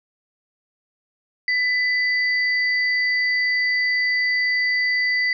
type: tone pair together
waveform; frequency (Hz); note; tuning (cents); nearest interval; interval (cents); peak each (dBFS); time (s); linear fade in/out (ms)
sine; 1997 / 4639; B6 / D8; +19 / -22; octave + minor third; 1459; -18 / -28; 1.48-5.33; 2
effects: none